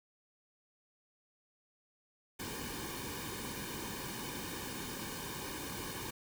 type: noise with comb filter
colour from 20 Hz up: pink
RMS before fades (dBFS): -42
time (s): 2.39-6.11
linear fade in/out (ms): 10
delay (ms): 1.5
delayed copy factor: -0.75
effects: none